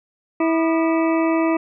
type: harmonic tone with a mistuned harmonic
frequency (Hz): 326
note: E4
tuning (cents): -19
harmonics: 1 / 2 / 3 / 4 / 6 / 7 / 8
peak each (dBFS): -17 / -23 / -27 / -29 / -33 / -34 / -35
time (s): 0.4-1.57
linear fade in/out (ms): 5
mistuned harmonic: 4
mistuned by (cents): -120
effects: none